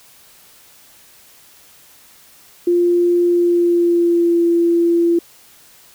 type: tone with pitch glide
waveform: sine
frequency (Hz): 349.2 to 340.4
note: F4 to F4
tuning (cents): 0 to -44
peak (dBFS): -11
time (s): 2.67-5.19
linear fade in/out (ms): 5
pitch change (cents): -44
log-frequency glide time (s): 3.26-4.44
effects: white hiss -47 dBFS RMS until 5.94 s